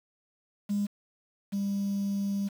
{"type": "tone pair in turn", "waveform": "triangle", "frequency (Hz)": [203.7, 199.51], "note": ["G#3", "G3"], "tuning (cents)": [-33, 31], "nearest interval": "unison", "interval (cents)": 36, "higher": "first", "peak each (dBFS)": [-22, -24], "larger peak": "first", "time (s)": [[0.69, 0.87], [1.52, 2.49]], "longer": "second", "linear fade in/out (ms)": 20, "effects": ["tanh soft clip ceiling -23 dBFS", "8-bit"]}